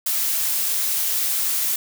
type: noise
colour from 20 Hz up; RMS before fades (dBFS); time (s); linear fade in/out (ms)
blue; -22; 0.06-1.76; 5
effects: none